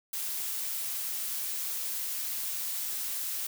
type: noise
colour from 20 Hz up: blue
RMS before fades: -34 dBFS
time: 0.13-3.47 s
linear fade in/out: 5 ms
effects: none